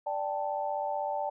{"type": "chord", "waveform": "sine", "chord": "D suspended fourth", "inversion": "none", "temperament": "equal", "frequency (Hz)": [587.3, 784, 880], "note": ["D5", "G5", "A5"], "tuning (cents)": [0, 0, 0], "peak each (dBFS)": -34, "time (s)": [0.06, 1.3], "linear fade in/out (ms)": 10, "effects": []}